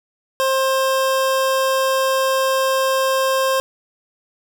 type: tone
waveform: 25% pulse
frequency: 530 Hz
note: C5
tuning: 22 cents sharp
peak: -12 dBFS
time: 0.4-3.6 s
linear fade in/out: 0 ms
effects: none